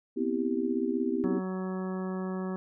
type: chord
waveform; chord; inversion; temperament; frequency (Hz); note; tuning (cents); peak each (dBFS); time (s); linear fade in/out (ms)
sine; C major seventh; third; just; 245.3 / 261.6 / 327 / 392.4; B3 / C4 / E4 / G4; -12 / 0 / -14 / +2; -32; 0.16-1.4; 20
type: harmonic tone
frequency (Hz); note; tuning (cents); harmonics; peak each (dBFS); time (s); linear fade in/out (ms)
186.9; F#3; +18; 1 / 2 / 3 / 4 / 5 / 6 / 7 / 9; -32 / -37 / -44 / -47 / -48 / -46 / -50 / -51; 1.24-2.56; 0
effects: none